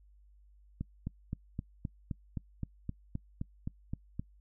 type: click train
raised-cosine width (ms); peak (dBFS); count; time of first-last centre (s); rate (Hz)
5; -23; 14; 0.81-4.195; 3.84
effects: noise-tail reverb RT60 0.1 s tail -25 dB re dry + added 50 Hz sine -58 dBFS peak until 4.4 s